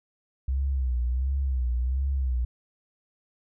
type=tone with vibrato; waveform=sine; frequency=64.3 Hz; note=C2; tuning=30 cents flat; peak=-23 dBFS; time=0.48-2.45 s; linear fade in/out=5 ms; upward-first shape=sine; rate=1.4 Hz; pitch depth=110 cents each way; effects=none